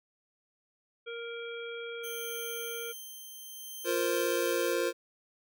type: harmonic tone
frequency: 467.1 Hz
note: A#4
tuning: 3 cents sharp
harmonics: 1 / 3 / 5 / 7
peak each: -39 / -44 / -46 / -47 dBFS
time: 1.06-2.93 s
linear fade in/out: 20 ms
type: tone with tremolo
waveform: 5% pulse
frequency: 3136 Hz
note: G7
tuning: in tune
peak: -30 dBFS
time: 2.03-4.75 s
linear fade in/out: 20 ms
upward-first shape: sine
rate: 0.59 Hz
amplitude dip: 50%
type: chord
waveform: square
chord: F suspended fourth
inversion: none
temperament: just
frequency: 349.2 / 465.6 / 523.8 Hz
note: F4 / Bb4 / C5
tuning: 0 / -2 / +2 cents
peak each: -33 dBFS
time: 3.84-4.93 s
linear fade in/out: 50 ms
effects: none